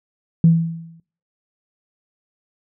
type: tone with exponential decay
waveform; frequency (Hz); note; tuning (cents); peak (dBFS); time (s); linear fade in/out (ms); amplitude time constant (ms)
sine; 165.2; E3; +4; -6; 0.44-1; 2; 120
effects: noise-tail reverb RT60 0.4 s tail -19 dB re dry + tanh soft clip ceiling -2 dBFS